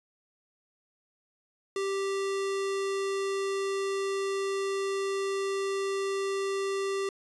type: tone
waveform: square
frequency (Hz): 391.8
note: G4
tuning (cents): -1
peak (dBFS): -29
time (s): 1.76-7.09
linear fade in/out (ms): 2
effects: resampled to 22050 Hz